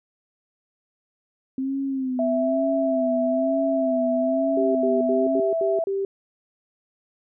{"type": "tone with vibrato", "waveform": "sine", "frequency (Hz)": 261.6, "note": "C4", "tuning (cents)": 0, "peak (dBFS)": -23, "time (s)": [1.58, 5.4], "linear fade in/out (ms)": 2, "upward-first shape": "sine", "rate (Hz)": 1.1, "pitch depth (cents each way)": 78}
{"type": "tone", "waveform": "sine", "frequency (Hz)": 659.3, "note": "E5", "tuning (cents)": 0, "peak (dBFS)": -21, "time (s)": [2.19, 5.84], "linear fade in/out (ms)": 2}
{"type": "tone bursts", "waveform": "sine", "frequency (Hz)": 392, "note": "G4", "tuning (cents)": 0, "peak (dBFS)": -22, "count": 6, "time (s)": [4.57, 6.05], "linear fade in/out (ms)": 2, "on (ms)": 180, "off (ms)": 80}
{"effects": []}